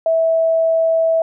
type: tone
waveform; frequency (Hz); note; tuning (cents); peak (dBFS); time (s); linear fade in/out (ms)
sine; 653; E5; -17; -12; 0.06-1.22; 2
effects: none